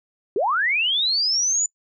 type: linear sweep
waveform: sine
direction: up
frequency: 344.9 to 7040 Hz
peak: -18 dBFS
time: 0.36-1.66 s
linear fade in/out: 2 ms
effects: noise-tail reverb RT60 0.1 s tail -26 dB re dry